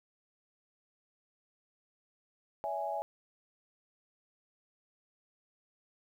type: chord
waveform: sine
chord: C# minor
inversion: none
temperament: equal with one note detuned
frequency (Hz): 567.3 / 659.3 / 830.6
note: C#5 / E5 / G#5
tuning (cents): +40 / 0 / 0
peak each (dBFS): -40 / -37 / -36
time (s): 2.64-3.02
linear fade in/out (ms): 0
effects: 11-bit